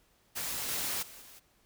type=noise with level steps; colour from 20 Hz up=white; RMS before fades=-36 / -34 / -50 / -53 dBFS; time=0.35-1.4 s; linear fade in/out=20 ms; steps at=0.68 / 1.02 / 1.21 s; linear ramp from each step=10 ms; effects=pink hiss -68 dBFS RMS until 1.65 s